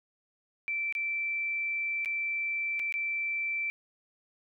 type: tone with dropouts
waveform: sine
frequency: 2335 Hz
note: D7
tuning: 11 cents flat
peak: -29 dBFS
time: 0.68-3.7 s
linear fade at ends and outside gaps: 0 ms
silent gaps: 0.925-0.951 / 2.048-2.058 / 2.794-2.798 / 2.924-2.94 s
effects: none